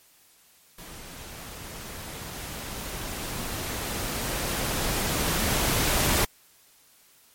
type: noise with level ramp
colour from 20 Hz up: pink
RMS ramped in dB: -43 to -22 dBFS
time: 0.78-6.25 s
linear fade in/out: 5 ms
effects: white hiss -58 dBFS RMS until 7.34 s + MP3 64 kbps